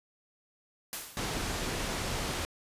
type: noise with exponential decay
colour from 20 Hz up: white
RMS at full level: -35 dBFS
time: 0.93-1.49 s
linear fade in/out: 0 ms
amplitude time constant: 120 ms
type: low-pass noise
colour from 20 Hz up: pink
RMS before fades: -34 dBFS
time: 1.17-2.45 s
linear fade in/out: 0 ms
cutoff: 8900 Hz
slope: 12 dB/octave
effects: resampled to 32000 Hz